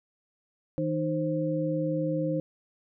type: tone cluster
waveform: sine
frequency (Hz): 159.1 / 307.7 / 526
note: D#3 / D#4 / C5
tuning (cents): +39 / -19 / +9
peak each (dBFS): -30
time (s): 0.78-2.4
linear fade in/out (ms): 0
effects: none